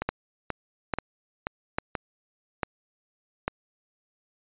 two click trains, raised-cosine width 0.5 ms, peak -13 / -10 dBFS, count 5 / 5, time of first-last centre 0.02-1.952 / 0.09-3.48 s, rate 2.07 / 1.18 Hz, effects resampled to 8000 Hz

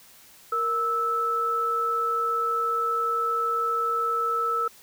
sine tone pair together, 466.2 / 1311.4 Hz, A#4 / E6, 0 / -9 cents, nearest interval octave + tritone, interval 1791 cents, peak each -31 / -23 dBFS, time 0.52-4.68 s, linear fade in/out 5 ms, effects white hiss -52 dBFS RMS until 4.82 s

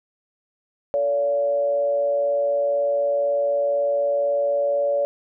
sine tone with frequency modulation, 570 Hz, C#5, 48 cents sharp, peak -18 dBFS, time 0.94-5.05 s, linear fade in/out 0 ms, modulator 122 Hz, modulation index 0.41, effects none

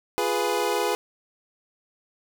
25% pulse chord, F diminished, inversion none, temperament equal, 349.2 / 415.3 / 493.9 Hz, F4 / Ab4 / Cb5, 0 / 0 / 0 cents, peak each -26 / -22 / -23 dBFS, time 0.18-0.95 s, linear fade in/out 0 ms, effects none

